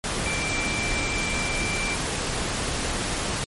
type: tone in noise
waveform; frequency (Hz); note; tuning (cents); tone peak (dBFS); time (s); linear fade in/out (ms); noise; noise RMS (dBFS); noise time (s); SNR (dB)
sine; 2349; D7; 0; -28; 0.26-1.95; 0; pink; -27; 0.04-3.44; -4
effects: MP3 48 kbps